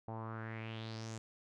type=tone with low-pass filter sweep; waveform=sawtooth; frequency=111.8 Hz; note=A2; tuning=28 cents sharp; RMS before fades=-44 dBFS; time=0.08-1.18 s; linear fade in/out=0 ms; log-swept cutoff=780 to 7600 Hz; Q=4.1; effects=none